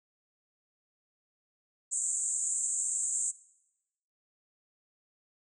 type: band-pass noise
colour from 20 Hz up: white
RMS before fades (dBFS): -32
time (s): 1.91-3.32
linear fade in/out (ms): 20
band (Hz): 7000 to 8400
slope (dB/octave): 96
effects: noise-tail reverb RT60 0.9 s tail -20 dB re dry